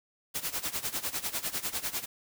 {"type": "noise with tremolo", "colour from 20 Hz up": "white", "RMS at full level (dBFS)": -31, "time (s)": [0.34, 2.06], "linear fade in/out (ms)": 20, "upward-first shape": "sine", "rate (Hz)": 10, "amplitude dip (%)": 85, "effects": []}